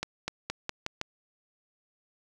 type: accelerating click train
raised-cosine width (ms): 0.2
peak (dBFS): -14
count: 6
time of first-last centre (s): 0.03-1.014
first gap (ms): 250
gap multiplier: 0.88
effects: none